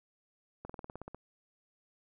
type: slowing click train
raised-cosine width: 1 ms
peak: -29 dBFS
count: 10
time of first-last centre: 0.65-1.146 s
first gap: 45 ms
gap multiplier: 1.05
effects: none